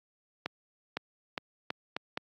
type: accelerating click train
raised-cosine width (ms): 0.3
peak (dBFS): -16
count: 6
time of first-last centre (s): 0.46-2.174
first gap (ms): 510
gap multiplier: 0.8
effects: high-pass 150 Hz 12 dB/octave + AAC 48 kbps